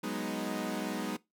sawtooth chord, G# minor seventh, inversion third, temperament equal, 185 / 207.7 / 246.9 / 311.1 Hz, F#3 / G#3 / B3 / D#4, 0 / 0 / 0 / 0 cents, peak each -36 / -34 / -35 / -35 dBFS, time 0.03-1.17 s, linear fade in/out 10 ms, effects noise-tail reverb RT60 0.2 s tail -21 dB re dry

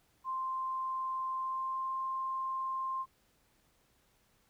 sine tone with pitch glide, 1046.5 to 1054.4 Hz, C6 to C6, 0 to +13 cents, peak -33 dBFS, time 0.24-3.06 s, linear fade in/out 50 ms, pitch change +13 cents, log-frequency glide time 1.36-1.96 s, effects pink hiss -71 dBFS RMS until 4.49 s

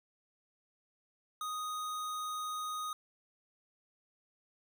square tone, 1244.5 Hz, D#6, in tune, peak -37 dBFS, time 1.41-2.93 s, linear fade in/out 2 ms, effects none

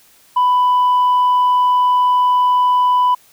sine tone, 994 Hz, B5, 11 cents sharp, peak -8 dBFS, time 0.36-3.15 s, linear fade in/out 10 ms, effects tanh soft clip ceiling -9 dBFS + white hiss -50 dBFS RMS until 3.32 s

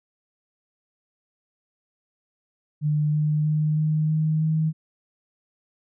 sine tone with pitch steps, 150.1 / 151.58 / 153.08 / 154.59 / 156.11 / 157.65 Hz, D3 / D#3 / D#3 / D#3 / D#3 / D#3, +38 / -45 / -28 / -11 / +6 / +23 cents, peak -19 dBFS, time 2.81-4.73 s, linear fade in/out 50 ms, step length 320 ms, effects none

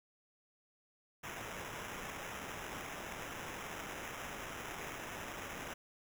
white noise with sample-and-hold, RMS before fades -45 dBFS, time 1.23-5.74 s, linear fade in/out 10 ms, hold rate 4410 Hz, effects none

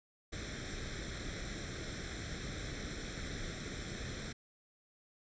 pink noise with comb filter, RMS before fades -42 dBFS, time 0.32-4.33 s, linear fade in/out 10 ms, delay 0.53 ms, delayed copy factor +0.75, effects resampled to 16000 Hz

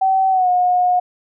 sine tone with pitch glide, 765 to 722.1 Hz, G5 to F#5, -42 to -42 cents, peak -12 dBFS, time 0.01-1 s, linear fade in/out 10 ms, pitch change -100 cents, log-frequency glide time 0.3-0.49 s, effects none

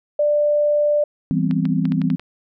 sine tone, 591 Hz, D5, 11 cents sharp, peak -14 dBFS, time 0.19-1.04 s, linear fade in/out 5 ms
sine chord, C major seventh, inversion first, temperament equal, 164.81 / 196 / 246.9 / 261.6 Hz, E3 / G3 / B3 / C4, 0 / 0 / 0 / 0 cents, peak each -20 / -22 / -25 / -22 dBFS, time 1.31-2.16 s, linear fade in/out 0 ms
clicks, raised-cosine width 0.3 ms, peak -18 dBFS, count 7, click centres 1.511 / 1.654 / 1.854 / 1.921 / 2.017 / 2.102 / 2.196 s
effects none

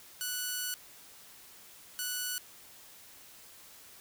5% pulse tone bursts at uneven times, 1480 Hz, F#6, in tune, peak -22 dBFS, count 2, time 0.21-0.74 / 1.99-2.38 s, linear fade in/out 0 ms, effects white hiss -54 dBFS RMS until 4 s

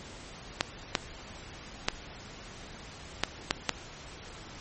clicks, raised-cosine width 0.2 ms, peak -6 dBFS, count 6, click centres 0.609 / 0.952 / 1.885 / 3.236 / 3.509 / 3.693 s, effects pink hiss -46 dBFS RMS until 4.6 s + MP3 32 kbps

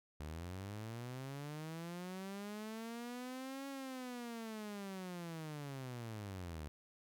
sawtooth linear two-way sweep, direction up then down, 72.5 to 276.6 to 72.5 Hz, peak -40 dBFS, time 0.2-6.68 s, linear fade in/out 0 ms, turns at 3.68 s, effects none

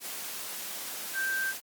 sine tone in noise, 1568 Hz, G6, in tune, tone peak -28 dBFS, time 1.13-1.54 s, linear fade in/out 50 ms, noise white, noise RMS -38 dBFS, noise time 0-1.61 s, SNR +7 dB, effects high-pass 200 Hz 12 dB/octave + Opus 48 kbps

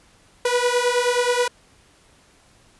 sawtooth beating tone pair, 484.5 / 493.9 Hz, B4 / B4, -33 / 0 cents, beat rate 9.4 Hz, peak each -17 / -17 dBFS, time 0.45-1.48 s, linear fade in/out 5 ms, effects pink hiss -55 dBFS RMS until 2.79 s + resampled to 24000 Hz

